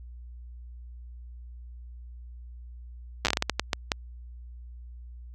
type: slowing click train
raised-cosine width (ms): 0.2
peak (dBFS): -6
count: 12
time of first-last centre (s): 3.25-3.918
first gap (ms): 8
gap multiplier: 1.37
effects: added 60 Hz sine -41 dBFS peak until 5.34 s